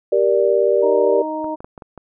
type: chord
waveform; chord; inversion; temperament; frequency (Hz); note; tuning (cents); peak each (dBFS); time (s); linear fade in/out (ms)
sine; G minor; none; just; 392 / 470.4 / 588; G4 / Bb4 / D5; 0 / +16 / +2; -17; 0.12-1.22; 5
type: harmonic tone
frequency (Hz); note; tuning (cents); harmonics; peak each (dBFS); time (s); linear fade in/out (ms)
311.1; D#4; 0; 1 / 2 / 3; -26 / -26 / -26; 0.82-1.56; 20
type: clicks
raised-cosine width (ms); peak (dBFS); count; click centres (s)
1; -22; 6; 1.444 / 1.605 / 1.645 / 1.778 / 1.822 / 1.977
effects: none